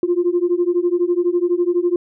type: beating tone pair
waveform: sine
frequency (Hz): 345.4 / 357.4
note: F4 / F4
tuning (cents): -19 / +40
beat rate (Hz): 12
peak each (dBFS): -17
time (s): 0.03-1.96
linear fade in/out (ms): 2
effects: tanh soft clip ceiling -8 dBFS